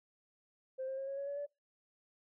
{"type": "tone with pitch steps", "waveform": "sine", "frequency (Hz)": [523.3, 531.8, 540.5, 549.3, 558.3, 567.4, 576.6], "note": ["C5", "C5", "C#5", "C#5", "C#5", "C#5", "D5"], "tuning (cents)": [0, 28, -44, -16, 12, 40, -32], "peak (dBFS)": -36, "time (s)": [0.78, 1.466], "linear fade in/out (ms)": 20, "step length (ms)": 98, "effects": ["noise-tail reverb RT60 0.2 s tail -22 dB re dry", "tanh soft clip ceiling -33 dBFS"]}